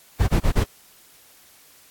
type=noise bursts; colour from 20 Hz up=brown; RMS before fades=-17 dBFS; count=4; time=0.19-0.644 s; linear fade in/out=20 ms; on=91 ms; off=30 ms; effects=white hiss -52 dBFS RMS until 1.9 s + AAC 64 kbps